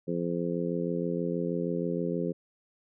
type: harmonic tone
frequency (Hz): 86.3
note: F2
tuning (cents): -20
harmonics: 2 / 3 / 4 / 5 / 6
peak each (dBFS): -32 / -35 / -35 / -34 / -36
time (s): 0.07-2.33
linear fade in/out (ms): 20
effects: none